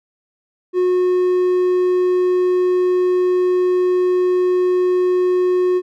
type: tone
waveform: triangle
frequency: 363.4 Hz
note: F#4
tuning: 31 cents flat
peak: -11 dBFS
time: 0.73-5.82 s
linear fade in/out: 50 ms
effects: none